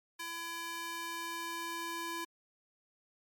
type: tone with high-pass filter sweep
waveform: square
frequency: 336.2 Hz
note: E4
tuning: 34 cents sharp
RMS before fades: -40 dBFS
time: 0.19-2.25 s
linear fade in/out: 10 ms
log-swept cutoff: 1300 to 690 Hz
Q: 0.91
effects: MP3 96 kbps